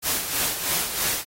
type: noise with tremolo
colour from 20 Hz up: white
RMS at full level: -23 dBFS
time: 0.02-1.25 s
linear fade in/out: 50 ms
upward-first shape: sine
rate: 3.1 Hz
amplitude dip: 60%
effects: AAC 48 kbps